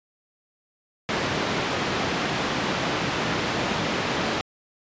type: band-pass noise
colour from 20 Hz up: pink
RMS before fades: -26 dBFS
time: 1.09-4.41 s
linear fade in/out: 0 ms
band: 150 to 3900 Hz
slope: 12 dB/octave
effects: resampled to 16000 Hz